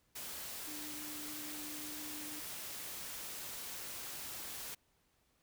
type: tone in noise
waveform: sine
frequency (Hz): 301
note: D4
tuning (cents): +43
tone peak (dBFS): -49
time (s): 0.67-2.4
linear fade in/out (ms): 10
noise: white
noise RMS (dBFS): -45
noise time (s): 0.15-4.75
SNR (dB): -7
effects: pink hiss -75 dBFS RMS until 5.42 s